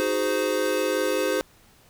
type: chord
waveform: square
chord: Ab dominant seventh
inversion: second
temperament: equal with one note detuned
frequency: 311.1 / 370 / 415.3 / 517.5 Hz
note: Eb4 / Gb4 / Ab4 / C5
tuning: 0 / 0 / 0 / -19 cents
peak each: -31 / -30 / -29 / -26 dBFS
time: 0-1.41 s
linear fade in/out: 0 ms
effects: pink hiss -56 dBFS RMS until 1.89 s